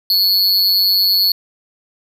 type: tone with amplitude modulation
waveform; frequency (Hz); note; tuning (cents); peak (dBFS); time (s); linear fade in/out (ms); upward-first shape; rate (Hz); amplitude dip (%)
square; 4400; C#8; -14; -8; 0.1-1.32; 2; sine; 191; 85
effects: none